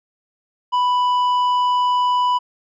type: tone with tanh clipping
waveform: sine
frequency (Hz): 990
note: B5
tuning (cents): +4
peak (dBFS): -16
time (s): 0.72-2.39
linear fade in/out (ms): 20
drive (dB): 7
effects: none